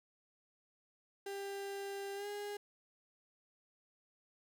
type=tone with pitch glide; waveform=35% pulse; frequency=396.7 to 410.5 Hz; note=G4 to G#4; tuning=+21 to -20 cents; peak=-39 dBFS; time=1.26-2.57 s; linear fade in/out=5 ms; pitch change=+59 cents; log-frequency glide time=2.15-2.27 s; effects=none

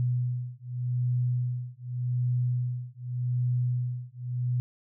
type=beating tone pair; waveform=sine; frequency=123.2 / 124.05 Hz; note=B2 / B2; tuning=-4 / +8 cents; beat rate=0.85 Hz; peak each=-29 dBFS; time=0-4.6 s; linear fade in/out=0 ms; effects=none

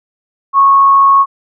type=tone with frequency modulation; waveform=sine; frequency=1100 Hz; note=C#6; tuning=14 cents flat; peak=-4 dBFS; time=0.53-1.26 s; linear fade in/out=50 ms; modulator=85.6 Hz; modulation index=0.23; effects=none

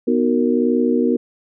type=chord; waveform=sine; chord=B major seventh; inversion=none; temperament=just; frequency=246.9 / 308.7 / 370.4 / 463 Hz; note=B3 / D#4 / F#4 / A#4; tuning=0 / -14 / +2 / -12 cents; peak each=-17 / -22 / -21 / -20 dBFS; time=0.07-1.17 s; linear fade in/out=10 ms; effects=none

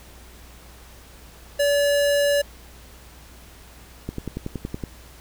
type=tone; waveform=square; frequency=573 Hz; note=D5; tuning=43 cents flat; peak=-18 dBFS; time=1.59-2.42 s; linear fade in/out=10 ms
type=click train; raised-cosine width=3 ms; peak=-15 dBFS; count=9; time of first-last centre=4.09-4.838 s; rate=10.7 Hz
effects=added 60 Hz sine -46 dBFS peak until 5.2 s + pink hiss -48 dBFS RMS until 5.2 s

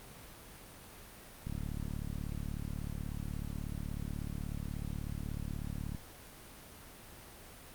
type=click train; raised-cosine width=5 ms; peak=-26 dBFS; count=164; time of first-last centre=1.47-5.948 s; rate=36.4 Hz; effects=pink hiss -52 dBFS RMS until 7.74 s + Opus 32 kbps

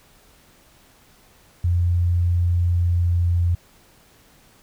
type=tone with pitch glide; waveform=sine; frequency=87.31 to 86.76 Hz; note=F2 to F2; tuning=0 to -11 cents; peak=-16 dBFS; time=1.64-3.55 s; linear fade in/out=5 ms; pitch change=-11 cents; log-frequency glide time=2.55-3.29 s; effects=pink hiss -54 dBFS RMS until 4.62 s

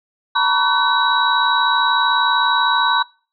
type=tone cluster; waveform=sine; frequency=916 / 976 / 1129 / 1510 / 3897 Hz; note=A#5 / B5 / C#6 / F#6 / B7; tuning=-31 / -21 / +31 / +35 / -24 cents; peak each=-20 dBFS; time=0.35-3.03 s; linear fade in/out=10 ms; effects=noise-tail reverb RT60 0.4 s tail -24 dB re dry

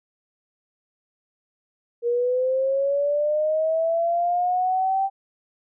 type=linear sweep; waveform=sine; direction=up; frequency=470 to 784 Hz; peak=-19 dBFS; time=2.02-5.1 s; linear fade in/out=50 ms; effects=none

